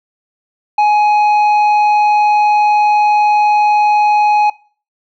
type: tone with tanh clipping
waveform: sine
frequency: 838 Hz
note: G#5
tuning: 15 cents sharp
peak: -9 dBFS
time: 0.78-4.5 s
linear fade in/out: 5 ms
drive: 7 dB
effects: noise-tail reverb RT60 0.4 s tail -21 dB re dry